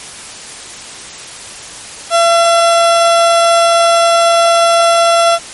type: tone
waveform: 30% pulse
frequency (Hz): 677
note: E5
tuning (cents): +46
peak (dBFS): -4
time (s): 2.1-5.39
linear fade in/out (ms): 50
effects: white hiss -29 dBFS RMS until 5.53 s + MP3 48 kbps